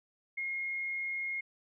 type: tone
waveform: sine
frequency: 2147 Hz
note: C7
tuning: 44 cents sharp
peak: -33 dBFS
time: 0.37-1.41 s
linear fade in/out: 10 ms
effects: none